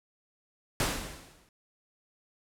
pink noise with exponential decay, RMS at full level -26 dBFS, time 0.8-1.49 s, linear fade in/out 1 ms, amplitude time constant 150 ms, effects low-pass 12000 Hz 12 dB/octave

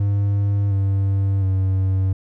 triangle tone with pitch steps, 100.7 / 97.89 / 95.16 Hz, G2 / G2 / F#2, +47 / -2 / +49 cents, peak -14 dBFS, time 0-2.13 s, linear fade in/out 5 ms, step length 710 ms, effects none

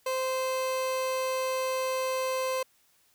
30% pulse tone, 520 Hz, C5, 11 cents flat, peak -25 dBFS, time 0.06-2.63 s, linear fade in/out 5 ms, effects white hiss -66 dBFS RMS until 3.14 s

